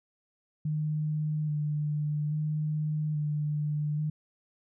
sine tone with vibrato, 151.1 Hz, D3, 50 cents sharp, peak -27 dBFS, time 0.65-4.1 s, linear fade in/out 5 ms, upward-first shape square, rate 0.6 Hz, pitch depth 19 cents each way, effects none

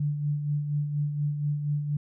sine tone with tremolo, 146.83 Hz, D3, in tune, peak -23 dBFS, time 0-1.97 s, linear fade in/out 5 ms, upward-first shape sine, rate 4.2 Hz, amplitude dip 50%, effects none

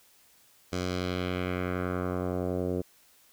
10% pulse tone with low-pass filter sweep, 90.7 Hz, F#2, 34 cents flat, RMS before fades -31 dBFS, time 0.72-2.82 s, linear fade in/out 10 ms, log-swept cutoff 6500 to 450 Hz, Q 1.6, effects white hiss -61 dBFS RMS until 3.32 s

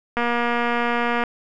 click train, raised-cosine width 0.5 ms, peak -8 dBFS, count 255, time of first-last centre 0.17-1.237 s, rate 238 Hz, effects none

